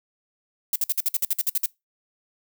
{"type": "noise bursts", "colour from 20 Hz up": "violet", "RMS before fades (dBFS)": -22, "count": 12, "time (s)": [0.73, 1.66], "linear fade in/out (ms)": 2, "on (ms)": 28, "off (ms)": 54, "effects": ["noise-tail reverb RT60 0.2 s tail -23 dB re dry"]}